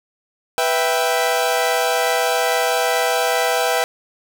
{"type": "chord", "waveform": "sawtooth", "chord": "E minor", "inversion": "second", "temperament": "equal", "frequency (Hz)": [493.9, 659.3, 784], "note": ["B4", "E5", "G5"], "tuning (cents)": [0, 0, 0], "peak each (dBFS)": -17, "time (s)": [0.58, 3.84], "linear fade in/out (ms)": 0, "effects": []}